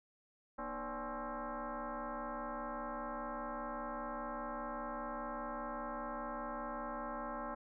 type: tone with frequency modulation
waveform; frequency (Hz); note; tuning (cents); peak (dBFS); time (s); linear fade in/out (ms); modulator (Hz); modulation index
sine; 238.5; A#3; +40; -39; 0.58-7.55; 10; 271; 4.4
effects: none